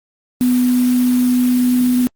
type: tone in noise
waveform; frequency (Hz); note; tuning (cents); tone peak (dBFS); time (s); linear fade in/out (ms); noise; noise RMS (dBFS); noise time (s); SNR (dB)
sine; 248.7; B3; +12; -11; 0.41-2.07; 0; white; -29; 0.41-2.07; +15
effects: Opus 32 kbps